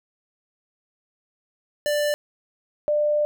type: tone pair in turn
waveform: square / sine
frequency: 590 / 595.8 Hz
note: D5 / D5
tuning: +8 / +25 cents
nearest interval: unison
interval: 17 cents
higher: second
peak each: -21 / -18 dBFS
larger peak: second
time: 1.86-2.14 / 2.88-3.25 s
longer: second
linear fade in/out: 0 ms
effects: none